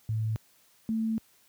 sine tone pair in turn, 110 / 222.6 Hz, A2 / A3, 0 / +20 cents, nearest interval octave, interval 1220 cents, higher second, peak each -26 dBFS, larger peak neither, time 0.09-0.36 / 0.89-1.18 s, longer second, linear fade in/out 0 ms, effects white hiss -63 dBFS RMS until 1.48 s + high-pass 60 Hz 12 dB/octave

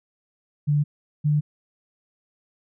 sine tone pair in turn, 146.83 / 148.97 Hz, D3 / D3, 0 / +25 cents, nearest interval unison, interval 25 cents, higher second, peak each -17 dBFS, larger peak neither, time 0.67-0.84 / 1.24-1.41 s, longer neither, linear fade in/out 20 ms, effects none

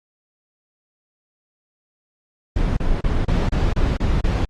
brown noise bursts, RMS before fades -18 dBFS, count 8, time 2.56-4.45 s, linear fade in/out 5 ms, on 210 ms, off 30 ms, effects low-pass 5000 Hz 12 dB/octave + Opus 24 kbps

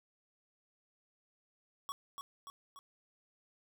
square tone with echo, 1119 Hz, C#6, 16 cents sharp, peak -39 dBFS, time 1.89-1.92 s, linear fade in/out 0 ms, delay 290 ms, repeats 3, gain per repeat -4 dB, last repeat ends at 2.79 s, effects none

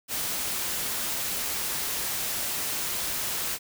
white noise, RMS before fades -30 dBFS, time 0.08-3.59 s, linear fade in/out 50 ms, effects none

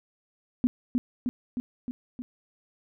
sine tone with echo, 246.9 Hz, B3, in tune, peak -18 dBFS, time 0.64-0.67 s, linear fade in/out 0 ms, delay 310 ms, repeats 5, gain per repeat -3 dB, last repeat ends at 2.22 s, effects none

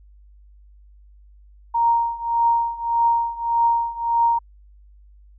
sine tone with tremolo, 932.3 Hz, A#5, in tune, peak -13 dBFS, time 1.74-4.39 s, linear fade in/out 10 ms, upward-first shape triangle, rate 1.7 Hz, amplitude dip 90%, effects added 50 Hz sine -46 dBFS peak until 5.38 s

